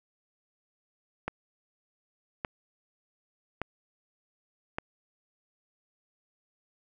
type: click train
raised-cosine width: 0.5 ms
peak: -16 dBFS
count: 4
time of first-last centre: 1.28-4.785 s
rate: 0.856 Hz
effects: none